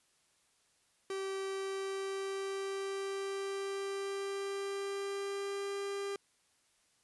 45% pulse tone with pitch glide, 387.3 to 398.4 Hz, G4 to G4, -21 to +28 cents, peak -36 dBFS, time 1.1-6.16 s, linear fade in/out 2 ms, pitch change +49 cents, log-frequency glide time 1.43-5.75 s, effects white hiss -72 dBFS RMS until 7.03 s + resampled to 24000 Hz

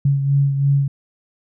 sine beating tone pair, 139.3 / 142.3 Hz, C#3 / C#3, +9 / +46 cents, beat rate 3 Hz, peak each -14 / -23 dBFS, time 0.05-0.88 s, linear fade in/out 5 ms, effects none

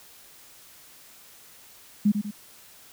sine tone with echo, 207.1 Hz, G#3, 5 cents flat, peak -16 dBFS, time 2.05-2.12 s, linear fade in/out 10 ms, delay 96 ms, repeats 2, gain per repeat -7 dB, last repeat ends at 2.312 s, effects white hiss -51 dBFS RMS until 2.92 s

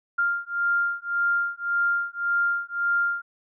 sine beating tone pair, 1396.9 / 1398.7 Hz, F6 / F6, 0 / +2 cents, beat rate 1.8 Hz, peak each -25 dBFS, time 0.18-3.22 s, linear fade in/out 10 ms, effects none

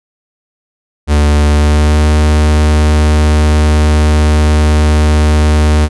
45% pulse tone with pitch glide, 74.1 to 75.79 Hz, D2 to D#2, +16 to -45 cents, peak -6 dBFS, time 1.07-5.89 s, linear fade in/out 50 ms, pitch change +39 cents, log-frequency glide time 1.49-2.06 s, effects resampled to 24000 Hz

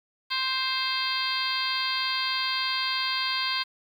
harmonic tone with a mistuned harmonic, 523.3 Hz, C5, in tune, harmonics 2 / 3 / 4 / 5 / 6 / 7 / 8 / 9, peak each -32 / -35 / -34 / -35 / -34 / -35 / -32 / -33 dBFS, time 0.3-3.64 s, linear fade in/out 20 ms, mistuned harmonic 6, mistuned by +35 cents, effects 9-bit

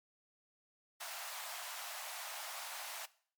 pink high-pass noise, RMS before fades -45 dBFS, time 1-3.06 s, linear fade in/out 10 ms, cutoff 640 Hz, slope 48 dB/octave, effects noise-tail reverb RT60 0.5 s tail -19 dB re dry + MP3 96 kbps

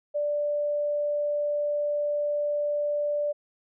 sine tone, 587.3 Hz, D5, in tune, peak -24 dBFS, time 0.14-3.33 s, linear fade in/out 20 ms, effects none

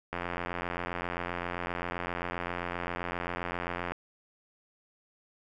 click train, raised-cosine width 0.5 ms, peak -18 dBFS, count 333, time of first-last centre 0.13-3.92 s, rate 87.6 Hz, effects none

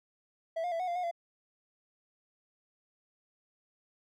triangle tone with pitch steps, 657 / 709 / 665 / 734 / 694 / 723 / 683 Hz, E5 / F5 / E5 / F#5 / F5 / F#5 / F5, -6 / +26 / +15 / -14 / -11 / -40 / -39 cents, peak -29 dBFS, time 0.56-1.113 s, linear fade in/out 10 ms, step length 79 ms, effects none

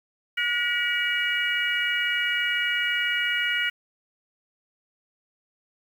harmonic tone with a mistuned harmonic, 482 Hz, B4, 42 cents flat, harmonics 3 / 4 / 5 / 6, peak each -28 / -28 / -28 / -28 dBFS, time 0.37-3.7 s, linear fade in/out 10 ms, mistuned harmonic 5, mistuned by -87 cents, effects 8-bit

